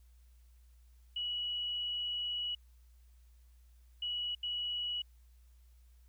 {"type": "tone bursts at uneven times", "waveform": "sine", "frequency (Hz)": 2929, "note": "F#7", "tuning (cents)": -18, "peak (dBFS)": -34, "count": 3, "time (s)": [[1.16, 2.55], [4.02, 4.35], [4.43, 5.02]], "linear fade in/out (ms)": 5, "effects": ["added 60 Hz sine -58 dBFS peak until 6.08 s", "white hiss -75 dBFS RMS until 6.08 s"]}